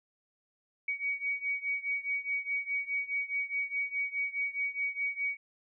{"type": "beating tone pair", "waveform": "sine", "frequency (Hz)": [2253, 2257.8], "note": ["C#7", "C#7"], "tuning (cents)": [28, 31], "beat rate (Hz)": 4.8, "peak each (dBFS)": [-33, -35], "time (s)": [0.88, 5.37], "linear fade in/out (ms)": 5, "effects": []}